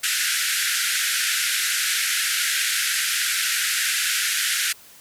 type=band-pass noise; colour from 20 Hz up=pink; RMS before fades=-23 dBFS; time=0.03-4.73 s; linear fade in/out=10 ms; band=1400 to 13000 Hz; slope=96 dB/octave; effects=white hiss -48 dBFS RMS until 5 s